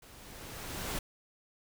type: noise with level ramp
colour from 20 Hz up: pink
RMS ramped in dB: -55 to -35 dBFS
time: 0.02-0.99 s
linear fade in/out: 5 ms
effects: none

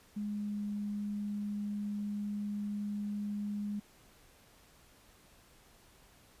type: tone with pitch glide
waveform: sine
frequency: 207.7 to 206.1 Hz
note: G#3 to G#3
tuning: 0 to -13 cents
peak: -34 dBFS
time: 0.16-3.8 s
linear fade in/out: 10 ms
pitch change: -13 cents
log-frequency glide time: 0.28-0.66 s
effects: pink hiss -62 dBFS RMS until 6.4 s + resampled to 32000 Hz

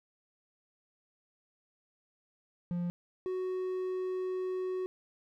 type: tone pair in turn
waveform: triangle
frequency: 174.9 / 370.6 Hz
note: F3 / F#4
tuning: +3 / +3 cents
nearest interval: octave + minor second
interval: 1300 cents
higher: second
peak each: -29 / -30 dBFS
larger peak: first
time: 2.71-2.9 / 3.26-4.86 s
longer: second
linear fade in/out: 0 ms
effects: none

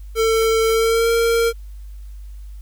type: tone with pitch glide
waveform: square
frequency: 448.2 to 461.9 Hz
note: A4 to A#4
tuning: +32 to -16 cents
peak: -15 dBFS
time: 0.15-1.53 s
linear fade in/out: 50 ms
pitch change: +52 cents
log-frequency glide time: 0.73-1.1 s
effects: added 50 Hz sine -32 dBFS peak until 2.61 s + white hiss -58 dBFS RMS until 2.61 s

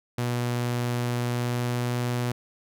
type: tone with pitch glide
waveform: sawtooth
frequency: 121.3 to 122.07 Hz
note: B2 to B2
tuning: -31 to -20 cents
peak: -21 dBFS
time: 0.18-2.32 s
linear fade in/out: 5 ms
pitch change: +11 cents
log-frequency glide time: 1.37-1.88 s
effects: none

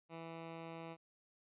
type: tone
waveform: 10% pulse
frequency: 164.81 Hz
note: E3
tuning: in tune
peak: -38 dBFS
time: 0.09-0.97 s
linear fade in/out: 50 ms
effects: resampled to 8000 Hz

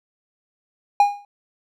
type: tone with exponential decay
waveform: triangle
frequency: 815 Hz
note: G#5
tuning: 33 cents flat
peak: -6 dBFS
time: 1-1.25 s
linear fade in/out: 2 ms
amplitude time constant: 53 ms
effects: none

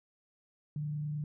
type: tone with frequency modulation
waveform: sine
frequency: 149.3 Hz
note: D3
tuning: 29 cents sharp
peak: -33 dBFS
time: 0.76-1.24 s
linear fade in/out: 2 ms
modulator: 29.5 Hz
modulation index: 0.24
effects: none

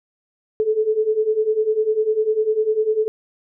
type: beating tone pair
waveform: sine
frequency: 426.9 / 436.9 Hz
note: G#4 / A4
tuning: +48 / -12 cents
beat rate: 10 Hz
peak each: -21 / -18 dBFS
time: 0.6-3.08 s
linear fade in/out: 0 ms
effects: none

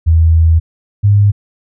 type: tone pair in turn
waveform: sine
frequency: 81.4 / 102.15 Hz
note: E2 / G#2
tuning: -21 / -28 cents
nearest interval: major third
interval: 393 cents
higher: second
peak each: -5 dBFS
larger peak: neither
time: 0.06-0.6 / 1.03-1.32 s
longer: first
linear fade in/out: 20 ms
effects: none

